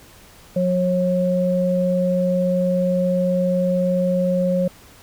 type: tone pair together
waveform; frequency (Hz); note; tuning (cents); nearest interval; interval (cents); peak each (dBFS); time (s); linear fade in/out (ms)
sine; 181 / 543; F#3 / C#5; -38 / -36; octave + perfect fifth; 1902; -19; 0.56-4.68; 5
effects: pink hiss -47 dBFS RMS until 5.02 s